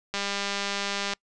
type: click train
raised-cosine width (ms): 0.2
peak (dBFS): -12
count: 200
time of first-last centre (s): 0.14-1.135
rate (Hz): 200
effects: noise-tail reverb RT60 0.1 s tail -26 dB re dry + resampled to 22050 Hz